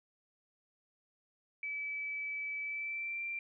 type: tone with pitch glide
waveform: sine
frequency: 2300 to 2361 Hz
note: D7 to D7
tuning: -37 to +9 cents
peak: -36 dBFS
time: 1.63-3.39 s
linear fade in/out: 2 ms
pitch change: +46 cents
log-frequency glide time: 2.62-3.23 s
effects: none